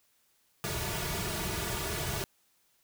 pink noise with comb filter, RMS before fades -34 dBFS, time 0.64-2.24 s, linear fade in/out 0 ms, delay 3.8 ms, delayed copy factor -0.95, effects white hiss -70 dBFS RMS until 2.83 s

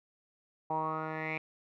10% pulse tone with low-pass filter sweep, 157.5 Hz, D#3, 21 cents sharp, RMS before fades -35 dBFS, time 0.7-1.38 s, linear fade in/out 5 ms, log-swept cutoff 860 to 2400 Hz, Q 8, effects none

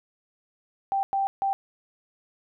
sine tone bursts at uneven times, 784 Hz, G5, in tune, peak -22 dBFS, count 3, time 0.92-1.03 / 1.13-1.27 / 1.42-1.53 s, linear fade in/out 0 ms, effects none

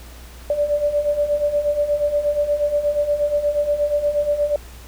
sine beating tone pair, 580 / 588.4 Hz, D5 / D5, -22 / +3 cents, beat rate 8.4 Hz, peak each -23 / -18 dBFS, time 0.5-4.56 s, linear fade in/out 2 ms, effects added 60 Hz sine -38 dBFS peak until 4.87 s + pink hiss -44 dBFS RMS until 4.87 s

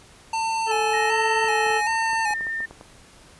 square tone with vibrato, 869 Hz, A5, 22 cents flat, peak -23 dBFS, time 0.33-2.34 s, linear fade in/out 5 ms, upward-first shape square, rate 1.3 Hz, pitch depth 55 cents each way
harmonic tone, 440 Hz, A4, in tune, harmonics 1 / 2 / 3 / 4 / 6 / 7, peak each -25 / -31 / -31 / -34 / -31 / -35 dBFS, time 0.66-1.82 s, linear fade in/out 50 ms
sine tone with pitch glide, 1864.7 to 1807.4 Hz, A#6 to A6, 0 to +46 cents, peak -25 dBFS, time 0.93-2.66 s, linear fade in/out 10 ms, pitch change -54 cents, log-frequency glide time 1.59-2.22 s
clicks, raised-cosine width 1 ms, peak -26 dBFS, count 10, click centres 1.446 / 1.666 / 1.704 / 2.132 / 2.308 / 2.409 / 2.468 / 2.605 / 2.71 / 2.811 s
effects pink hiss -50 dBFS RMS until 3.39 s + resampled to 24000 Hz

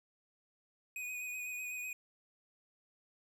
square tone with vibrato, 2489 Hz, D#7, in tune, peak -40 dBFS, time 0.96-1.93 s, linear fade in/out 2 ms, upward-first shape sine, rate 8 Hz, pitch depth 23 cents each way, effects none

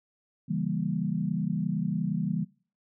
sine chord, C# diminished seventh, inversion none, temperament equal, 138.59 / 164.81 / 196 / 233.1 Hz, C#3 / E3 / G3 / Bb3, 0 / 0 / 0 / 0 cents, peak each -36 / -30 / -31 / -34 dBFS, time 0.48-2.45 s, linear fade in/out 20 ms, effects noise-tail reverb RT60 0.4 s tail -22 dB re dry

